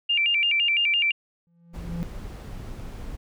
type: tone with vibrato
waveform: sine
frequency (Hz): 2566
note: E7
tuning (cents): -47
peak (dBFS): -19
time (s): 0.09-1.12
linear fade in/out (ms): 10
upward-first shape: square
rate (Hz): 5.9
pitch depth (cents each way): 160
type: tone with exponential growth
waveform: triangle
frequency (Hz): 170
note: F3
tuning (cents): -46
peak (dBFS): -22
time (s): 1.47-2.03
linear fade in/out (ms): 0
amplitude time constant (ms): 120
type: noise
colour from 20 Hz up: brown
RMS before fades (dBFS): -36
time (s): 1.73-3.17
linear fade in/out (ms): 20
effects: none